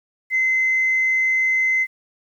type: tone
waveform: sine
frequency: 2057 Hz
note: C7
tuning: 30 cents flat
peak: -15 dBFS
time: 0.3-1.87 s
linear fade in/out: 50 ms
effects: tanh soft clip ceiling -11 dBFS + 9-bit